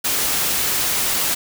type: noise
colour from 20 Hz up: white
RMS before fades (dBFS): -20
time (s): 0.04-1.35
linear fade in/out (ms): 10
effects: none